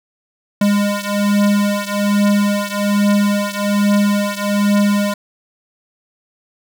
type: beating tone pair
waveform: square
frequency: 203.5 / 204.7 Hz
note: G#3 / G#3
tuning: -35 / -25 cents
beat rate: 1.2 Hz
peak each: -16 / -18 dBFS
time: 0.61-5.14 s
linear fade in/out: 5 ms
effects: none